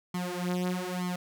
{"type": "tone with flanger", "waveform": "sawtooth", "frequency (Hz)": 180, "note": "F#3", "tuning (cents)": -47, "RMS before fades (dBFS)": -32, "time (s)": [0.14, 1.16], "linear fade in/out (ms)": 5, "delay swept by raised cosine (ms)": [0.93, 5.93], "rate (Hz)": 1.1, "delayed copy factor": 1, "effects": []}